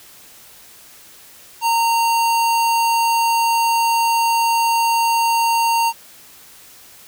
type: tone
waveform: square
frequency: 922 Hz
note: A#5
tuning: 19 cents flat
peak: -15 dBFS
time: 1.61-5.93 s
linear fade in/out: 50 ms
effects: white hiss -44 dBFS RMS until 7.07 s